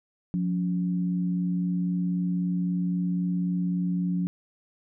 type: tone pair together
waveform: sine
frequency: 178.3 / 282.1 Hz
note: F3 / C#4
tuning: +36 / +30 cents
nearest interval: minor sixth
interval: 794 cents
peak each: -24 / -34 dBFS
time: 0.34-4.27 s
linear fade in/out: 0 ms
effects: none